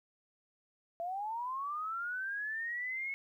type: linear sweep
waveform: sine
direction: up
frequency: 666 to 2200 Hz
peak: -35 dBFS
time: 1-3.14 s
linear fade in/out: 0 ms
effects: 12-bit

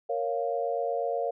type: chord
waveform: sine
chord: Bb minor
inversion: none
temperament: equal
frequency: 466.2 / 554.4 / 698.5 Hz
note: Bb4 / Db5 / F5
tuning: 0 / 0 / 0 cents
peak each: -31 dBFS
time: 0.09-1.31 s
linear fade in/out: 10 ms
effects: none

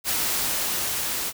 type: noise with level ramp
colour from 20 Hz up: white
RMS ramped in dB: -24 to -28 dBFS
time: 0.04-1.33 s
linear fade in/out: 50 ms
effects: none

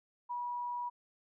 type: tone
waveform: sine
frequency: 970 Hz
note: B5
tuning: 31 cents flat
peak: -35 dBFS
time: 0.29-0.9 s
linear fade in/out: 20 ms
effects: none

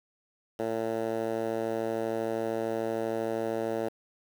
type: tone with band-pass filter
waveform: 10% pulse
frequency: 113 Hz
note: A2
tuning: 47 cents sharp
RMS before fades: -31 dBFS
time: 0.59-3.89 s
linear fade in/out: 10 ms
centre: 520 Hz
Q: 1.2
effects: 8-bit

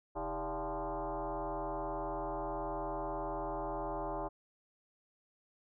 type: tone with frequency modulation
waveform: sine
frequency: 139.6 Hz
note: C#3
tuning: 13 cents sharp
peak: -35 dBFS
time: 0.15-4.29 s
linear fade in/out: 20 ms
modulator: 180 Hz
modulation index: 5.1
effects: none

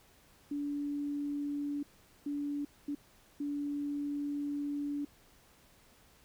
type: tone bursts at uneven times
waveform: sine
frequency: 288.4 Hz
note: D4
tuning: 31 cents flat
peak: -33 dBFS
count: 4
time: 0.51-1.83 / 2.26-2.65 / 2.88-2.95 / 3.4-5.05 s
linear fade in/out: 5 ms
effects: pink hiss -63 dBFS RMS until 6.24 s

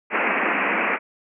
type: band-pass noise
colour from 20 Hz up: white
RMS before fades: -22 dBFS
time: 0.1-0.99 s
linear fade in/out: 50 ms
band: 190 to 2600 Hz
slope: 96 dB/octave
effects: none

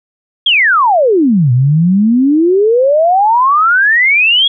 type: exponential two-way sweep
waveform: sine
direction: down then up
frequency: 3371 to 119.2 to 3371 Hz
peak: -6 dBFS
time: 0.46-4.48 s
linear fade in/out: 5 ms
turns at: 1.52 s
effects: none

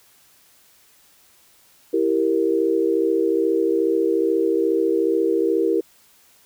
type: chord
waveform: sine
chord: E diminished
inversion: none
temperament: equal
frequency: 329.6 / 392 / 466.2 Hz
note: E4 / G4 / Bb4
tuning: 0 / 0 / 0 cents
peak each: -21 dBFS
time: 1.93-5.81 s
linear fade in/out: 10 ms
effects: white hiss -55 dBFS RMS until 6.45 s

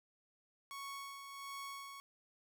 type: tone with tremolo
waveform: sawtooth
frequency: 1108.7 Hz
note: C#6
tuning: in tune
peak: -40 dBFS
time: 0.71-2 s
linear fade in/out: 0 ms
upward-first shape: sine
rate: 1.4 Hz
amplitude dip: 45%
effects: none

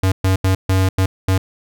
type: tone bursts at uneven times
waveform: square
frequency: 94.5 Hz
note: F#2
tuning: 37 cents sharp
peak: -13 dBFS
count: 6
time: 0.03-0.12 / 0.24-0.36 / 0.44-0.55 / 0.69-0.89 / 0.98-1.06 / 1.28-1.38 s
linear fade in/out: 5 ms
effects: none

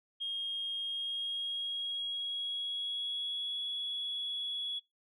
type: tone with pitch glide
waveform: sine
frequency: 3246 to 3368 Hz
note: G#7 to G#7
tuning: -40 to +24 cents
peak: -33 dBFS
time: 0.2-4.8 s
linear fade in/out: 20 ms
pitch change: +64 cents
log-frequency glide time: 0.8-3.61 s
effects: noise-tail reverb RT60 0.2 s tail -26 dB re dry + tanh soft clip ceiling -29 dBFS

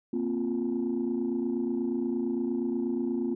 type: chord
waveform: sine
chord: Bb suspended second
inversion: none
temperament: equal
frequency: 233.1 / 261.6 / 349.2 Hz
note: Bb3 / C4 / F4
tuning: 0 / 0 / 0 cents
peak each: -30 dBFS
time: 0.13-3.35 s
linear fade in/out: 5 ms
effects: tanh soft clip ceiling -21 dBFS

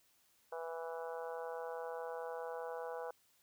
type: harmonic tone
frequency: 164.81 Hz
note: E3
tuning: in tune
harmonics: 3 / 4 / 5 / 6 / 7 / 8 / 9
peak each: -43 / -48 / -48 / -51 / -55 / -57 / -54 dBFS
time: 0.52-3.11 s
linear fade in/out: 5 ms
effects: white hiss -72 dBFS RMS until 3.42 s

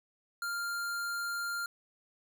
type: tone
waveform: square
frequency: 1396.9 Hz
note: F6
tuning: in tune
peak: -34 dBFS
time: 0.42-1.66 s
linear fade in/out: 2 ms
effects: none

